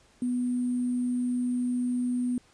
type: tone with sample-and-hold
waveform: sine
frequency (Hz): 246.9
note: B3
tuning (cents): 0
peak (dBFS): -25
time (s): 0.22-2.38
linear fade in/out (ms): 2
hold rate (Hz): 8820
effects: pink hiss -61 dBFS RMS until 2.53 s + resampled to 22050 Hz

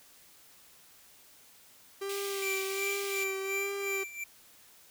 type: tone with vibrato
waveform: 45% pulse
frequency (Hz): 392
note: G4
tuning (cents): 0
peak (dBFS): -34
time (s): 2.01-4.04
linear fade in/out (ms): 10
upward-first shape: sine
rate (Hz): 1.3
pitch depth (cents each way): 29
type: high-pass noise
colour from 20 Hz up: pink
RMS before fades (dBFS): -41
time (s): 2.09-3.24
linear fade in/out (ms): 5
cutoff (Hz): 2100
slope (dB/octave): 96
type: tone with tremolo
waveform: square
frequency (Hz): 2349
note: D7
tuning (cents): 0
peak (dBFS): -32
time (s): 2.42-4.24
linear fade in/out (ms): 5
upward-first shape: sine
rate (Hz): 2.8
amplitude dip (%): 80
effects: white hiss -58 dBFS RMS until 4.9 s

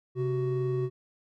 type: tone pair together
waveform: triangle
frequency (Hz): 131.8 / 372.8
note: C3 / F#4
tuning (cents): +13 / +13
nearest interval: octave + tritone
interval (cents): 1800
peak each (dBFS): -27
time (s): 0.15-0.9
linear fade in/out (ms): 50
effects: none

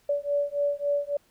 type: beating tone pair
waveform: sine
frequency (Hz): 573 / 576.6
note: D5 / D5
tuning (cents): -43 / -32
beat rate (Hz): 3.6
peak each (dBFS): -27 / -27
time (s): 0.09-1.17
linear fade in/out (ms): 5
effects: pink hiss -64 dBFS RMS until 1.3 s

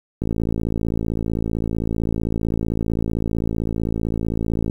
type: click train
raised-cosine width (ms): 3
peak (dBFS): -10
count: 250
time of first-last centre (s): 0.22-4.698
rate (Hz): 55.6
effects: 8-bit

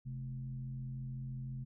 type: tone with frequency modulation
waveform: sine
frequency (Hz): 130.81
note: C3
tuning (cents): 0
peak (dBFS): -39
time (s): 0.05-1.65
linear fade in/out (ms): 20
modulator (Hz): 85.9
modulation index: 0.54
effects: none

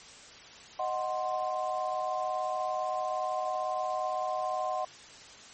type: chord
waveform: sine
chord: C diminished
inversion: first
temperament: equal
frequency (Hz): 622.3 / 740 / 1046.5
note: Eb5 / Gb5 / C6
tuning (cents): 0 / 0 / 0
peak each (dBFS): -34 / -32 / -35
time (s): 0.79-4.85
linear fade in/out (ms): 5
effects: white hiss -50 dBFS RMS until 5.53 s + MP3 32 kbps

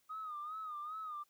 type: tone with vibrato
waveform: sine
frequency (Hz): 1239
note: D#6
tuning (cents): -8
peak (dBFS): -40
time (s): 0.09-1.24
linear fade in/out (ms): 20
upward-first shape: sine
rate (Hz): 2.5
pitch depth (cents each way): 84
effects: tanh soft clip ceiling -36 dBFS + white hiss -75 dBFS RMS until 1.29 s

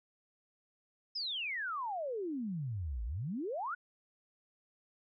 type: exponential two-way sweep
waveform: sine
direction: down then up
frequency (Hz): 5274 to 52 to 1528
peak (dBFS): -35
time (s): 1.15-3.75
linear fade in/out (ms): 10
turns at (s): 3.04
effects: none

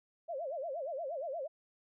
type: tone with vibrato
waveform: sine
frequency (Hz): 601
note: D5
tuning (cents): +40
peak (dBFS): -36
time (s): 0.28-1.48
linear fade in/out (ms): 20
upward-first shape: sine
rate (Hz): 8.5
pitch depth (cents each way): 250
effects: none

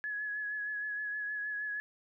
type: tone with vibrato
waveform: sine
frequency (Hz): 1690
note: G#6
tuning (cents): +30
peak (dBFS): -34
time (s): 0.04-1.8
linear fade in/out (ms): 0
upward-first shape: sine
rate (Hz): 6.4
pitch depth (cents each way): 26
effects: none

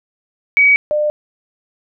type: tone pair in turn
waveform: sine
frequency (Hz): 2266 / 600.2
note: C#7 / D5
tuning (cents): +37 / +38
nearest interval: octave + major seventh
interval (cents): 2299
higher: first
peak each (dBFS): -7 / -13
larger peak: first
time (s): 0.57-0.76 / 0.91-1.1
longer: neither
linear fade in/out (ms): 0
effects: none

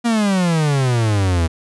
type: exponential sweep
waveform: 45% pulse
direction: down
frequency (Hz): 240.1 to 80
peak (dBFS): -14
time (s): 0.04-1.48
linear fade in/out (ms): 20
effects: resampled to 24000 Hz

